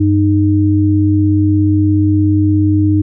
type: tone pair together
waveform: sine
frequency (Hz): 96.79 / 307.3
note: G2 / D#4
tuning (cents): -21 / -21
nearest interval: octave + minor sixth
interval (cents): 2000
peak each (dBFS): -11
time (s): 0-3.02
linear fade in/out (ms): 10
effects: none